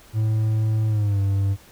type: tone with pitch glide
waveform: triangle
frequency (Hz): 109.3 to 98.51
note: A2 to G2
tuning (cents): -11 to +9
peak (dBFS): -16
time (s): 0.13-1.57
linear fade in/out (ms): 50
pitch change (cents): -180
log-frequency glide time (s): 0.88-1.2
effects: pink hiss -50 dBFS RMS until 1.71 s